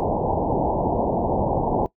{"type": "low-pass noise", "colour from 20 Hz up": "white", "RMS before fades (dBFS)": -22, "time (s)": [0, 1.86], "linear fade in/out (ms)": 0, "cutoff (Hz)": 930, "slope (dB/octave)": 96, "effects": ["noise-tail reverb RT60 0.1 s tail -19 dB re dry"]}